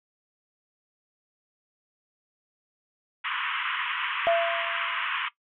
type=band-pass noise; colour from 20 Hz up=pink; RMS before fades=-30 dBFS; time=3.24-5.29 s; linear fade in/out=10 ms; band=980 to 3200 Hz; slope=96 dB/octave
type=tone with exponential decay; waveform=sine; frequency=676 Hz; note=E5; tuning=43 cents sharp; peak=-18 dBFS; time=4.27-5.1 s; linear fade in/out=0 ms; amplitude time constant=180 ms
effects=noise-tail reverb RT60 0.1 s tail -17 dB re dry